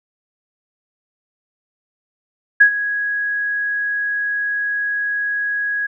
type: tone with ADSR envelope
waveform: sine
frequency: 1661.2 Hz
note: G#6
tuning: in tune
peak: -4 dBFS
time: 2.6-5.87 s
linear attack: 12 ms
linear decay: 87 ms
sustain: -14 dB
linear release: 13 ms
effects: none